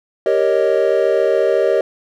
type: chord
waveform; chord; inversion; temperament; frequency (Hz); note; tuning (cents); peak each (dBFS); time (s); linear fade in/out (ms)
triangle; Eb dominant seventh; first; equal; 392 / 466.2 / 554.4 / 622.3; G4 / Bb4 / Db5 / Eb5; 0 / 0 / 0 / 0; -16; 0.26-1.81; 2
effects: none